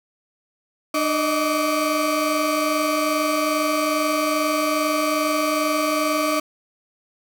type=tone cluster; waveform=35% pulse; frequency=301.3 / 625 / 1153 Hz; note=D4 / D#5 / D6; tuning=+44 / +8 / -32 cents; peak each=-22 dBFS; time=0.94-6.4 s; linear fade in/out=5 ms; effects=none